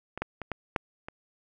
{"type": "clicks", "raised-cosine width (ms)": 0.5, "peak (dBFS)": [-21, -14, -21, -16, -10, -23], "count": 6, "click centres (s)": [0.176, 0.22, 0.417, 0.517, 0.762, 1.085], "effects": []}